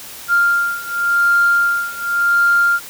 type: beating tone pair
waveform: sine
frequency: 1396.9 / 1397.8 Hz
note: F6 / F6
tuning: 0 / +1 cents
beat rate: 0.9 Hz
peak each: -14 / -16 dBFS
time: 0.28-2.8 s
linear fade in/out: 50 ms
effects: tanh soft clip ceiling -5 dBFS + white hiss -34 dBFS RMS until 2.89 s